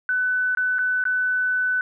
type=tone with dropouts; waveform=sine; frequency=1500 Hz; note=F#6; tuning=23 cents sharp; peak=-19 dBFS; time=0.09-1.81 s; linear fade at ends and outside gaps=1 ms; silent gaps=0.55-0.572 / 0.785-0.79 / 1.04-1.053 s; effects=none